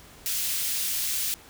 white high-pass noise, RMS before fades -28 dBFS, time 0.26-1.34 s, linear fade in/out 0 ms, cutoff 2600 Hz, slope 12 dB/octave, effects pink hiss -50 dBFS RMS until 1.49 s

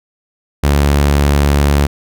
sawtooth tone, 71.6 Hz, D2, 43 cents flat, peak -5 dBFS, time 0.63-1.87 s, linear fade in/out 10 ms, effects none

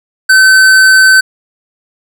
sine tone with hard clipping, 1531 Hz, G6, 41 cents flat, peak -4 dBFS, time 0.29-1.21 s, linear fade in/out 10 ms, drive 14 dB, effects none

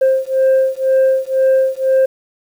sine beating tone pair, 527 / 529 Hz, C5 / C5, +12 / +19 cents, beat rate 2 Hz, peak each -12 dBFS, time 0.01-2.06 s, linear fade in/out 10 ms, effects tanh soft clip ceiling -7 dBFS + 7-bit

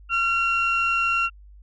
sine tone pair together, 1369 / 2746 Hz, F6 / F7, -35 / -30 cents, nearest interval octave, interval 1205 cents, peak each -21 dBFS, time 0.09-1.3 s, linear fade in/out 50 ms, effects tanh soft clip ceiling -14 dBFS + added 50 Hz sine -44 dBFS peak until 1.62 s

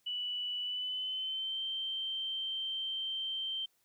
sine tone with pitch glide, 2960 to 3129 Hz, F#7 to G7, 0 to -4 cents, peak -34 dBFS, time 0.06-3.66 s, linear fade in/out 10 ms, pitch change +96 cents, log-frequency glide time 0.61-1.62 s, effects white hiss -74 dBFS RMS until 3.84 s

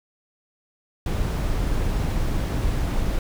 brown noise, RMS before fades -23 dBFS, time 1.06-3.19 s, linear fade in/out 2 ms, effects none

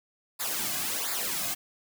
white noise with flanger, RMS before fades -31 dBFS, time 0.39-1.55 s, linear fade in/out 20 ms, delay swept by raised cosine 0.33 to 2.23 ms, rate 1.4 Hz, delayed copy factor -0.75, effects none

